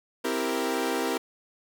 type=chord; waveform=sawtooth; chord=C dominant seventh; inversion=none; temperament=equal; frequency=261.6 / 329.6 / 392 / 466.2 Hz; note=C4 / E4 / G4 / Bb4; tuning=0 / 0 / 0 / 0 cents; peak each=-28 / -28 / -28 / -27 dBFS; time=0.24-1.18 s; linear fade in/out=10 ms; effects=none